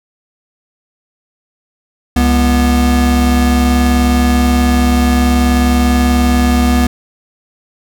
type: tone pair together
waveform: square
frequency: 68.33 / 243.7 Hz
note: C#2 / B3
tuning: -24 / -23 cents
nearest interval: octave + minor seventh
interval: 2201 cents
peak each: -12 dBFS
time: 2.16-6.87 s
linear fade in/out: 5 ms
effects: none